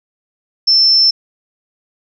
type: tone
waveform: sine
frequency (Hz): 5330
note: E8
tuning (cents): +18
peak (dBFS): -7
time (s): 0.67-1.11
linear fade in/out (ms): 10
effects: none